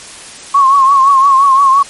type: tone with vibrato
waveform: sine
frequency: 1092 Hz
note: C#6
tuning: 26 cents flat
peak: -4 dBFS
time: 0.54-1.83 s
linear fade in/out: 10 ms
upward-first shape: triangle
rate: 5.8 Hz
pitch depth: 78 cents each way
effects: white hiss -31 dBFS RMS until 1.89 s + MP3 48 kbps